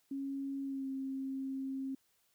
sine tone with pitch glide, 274.4 to 267.8 Hz, C#4 to C4, -17 to +40 cents, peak -36 dBFS, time 0.11-1.95 s, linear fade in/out 5 ms, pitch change -43 cents, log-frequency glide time 0.63-0.87 s, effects white hiss -74 dBFS RMS until 2.34 s

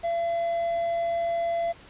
triangle tone with quantisation, 678 Hz, E5, 49 cents sharp, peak -22 dBFS, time 0.03-1.73 s, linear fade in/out 20 ms, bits 8, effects pink hiss -50 dBFS RMS until 1.89 s + resampled to 8000 Hz

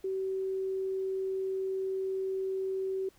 sine tone, 381.9 Hz, G4, 45 cents flat, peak -30 dBFS, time 0.04-3.09 s, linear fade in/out 5 ms, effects pink hiss -64 dBFS RMS until 3.18 s

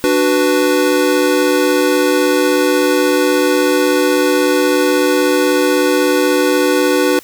square chord, B minor, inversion first, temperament equal, 293.7 / 370 / 493.9 Hz, D4 / F#4 / B4, 0 / 0 / 0 cents, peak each -16 / -16 / -16 dBFS, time 0.04-7.19 s, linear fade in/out 0 ms, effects white hiss -40 dBFS RMS until 7.23 s

